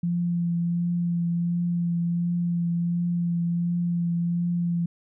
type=tone with vibrato; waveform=sine; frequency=172.2 Hz; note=F3; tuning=24 cents flat; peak=-22 dBFS; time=0.03-4.86 s; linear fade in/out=5 ms; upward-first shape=triangle; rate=1.4 Hz; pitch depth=18 cents each way; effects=none